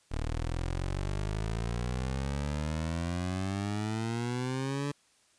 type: exponential sweep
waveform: 20% pulse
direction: up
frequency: 37.1 to 145.2 Hz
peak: -26 dBFS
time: 0.11-4.92 s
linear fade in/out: 10 ms
effects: white hiss -66 dBFS RMS until 5.38 s + resampled to 22050 Hz